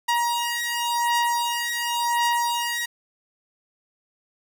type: beating tone pair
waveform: sawtooth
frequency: 948 / 948.92 Hz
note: A#5 / A#5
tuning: +29 / +31 cents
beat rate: 0.92 Hz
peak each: -21 dBFS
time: 0.08-2.86 s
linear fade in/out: 10 ms
effects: none